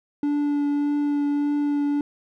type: tone with vibrato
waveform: triangle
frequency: 289.8 Hz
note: D4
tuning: 23 cents flat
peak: -18 dBFS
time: 0.23-2.01 s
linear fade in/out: 2 ms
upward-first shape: triangle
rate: 1.7 Hz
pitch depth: 12 cents each way
effects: none